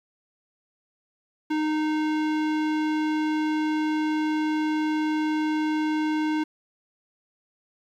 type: tone with low-pass filter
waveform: square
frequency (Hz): 308.3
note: D#4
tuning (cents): -16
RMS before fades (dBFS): -25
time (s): 1.5-6.44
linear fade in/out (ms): 10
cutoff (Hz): 3300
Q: 0.69
effects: 9-bit